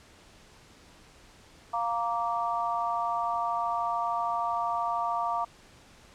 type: harmonic tone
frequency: 233.1 Hz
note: A#3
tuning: in tune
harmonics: 3 / 4 / 5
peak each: -31 / -31 / -31 dBFS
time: 1.73-5.45 s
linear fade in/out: 10 ms
effects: pink hiss -55 dBFS RMS until 6.14 s + low-pass 8000 Hz 12 dB/octave